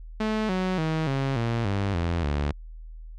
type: tone with pitch steps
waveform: sawtooth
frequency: 216.9 / 185.58 / 158.78 / 135.85 / 116.23 / 99.45 / 85.09 / 72.8 Hz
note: A3 / F#3 / D#3 / C#3 / A#2 / G2 / F2 / D2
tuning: -25 / +5 / +35 / -35 / -5 / +25 / -45 / -15 cents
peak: -20 dBFS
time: 0.2-2.52 s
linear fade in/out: 5 ms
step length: 290 ms
effects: added 40 Hz sine -38 dBFS peak until 3.18 s + low-pass 4000 Hz 12 dB/octave